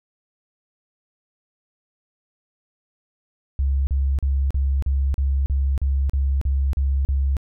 sine tone bursts, 68.2 Hz, C#2, 28 cents flat, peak -17 dBFS, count 12, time 3.59-7.368 s, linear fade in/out 0 ms, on 280 ms, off 38 ms, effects none

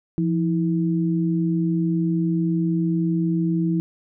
sine tone pair together, 170.88 / 323.7 Hz, F3 / E4, -37 / -31 cents, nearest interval major seventh, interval 1106 cents, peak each -20 / -23 dBFS, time 0.18-3.8 s, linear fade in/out 0 ms, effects none

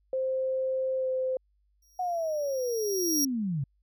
sine tone with pitch glide, 523.3 to 517.9 Hz, C5 to C5, 0 to -18 cents, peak -26 dBFS, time 0.13-1.37 s, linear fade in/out 2 ms, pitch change -18 cents, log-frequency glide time 0.97-1.08 s
sawtooth tone with exponential growth, 5650 Hz, F8, 19 cents sharp, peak -21 dBFS, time 1.82-3.25 s, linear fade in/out 5 ms, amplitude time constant 310 ms
sine linear sweep, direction down, 741 to 128.8 Hz, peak -27 dBFS, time 1.99-3.64 s, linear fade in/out 5 ms
effects added 50 Hz sine -66 dBFS peak until 3.82 s

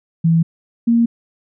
sine tone pair in turn, 164.81 / 233.1 Hz, E3 / A#3, 0 / 0 cents, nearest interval tritone, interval 600 cents, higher second, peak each -10 dBFS, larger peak neither, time 0.24-0.43 / 0.87-1.06 s, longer neither, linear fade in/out 10 ms, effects none

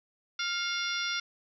harmonic tone with a mistuned harmonic, 698 Hz, F5, 1 cent flat, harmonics 2 / 3 / 4 / 5 / 6 / 7 / 8, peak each -34 / -37 / -40 / -36 / -42 / -41 / -38 dBFS, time 0.39-1.2 s, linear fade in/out 5 ms, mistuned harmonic 3, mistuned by +44 cents, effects none

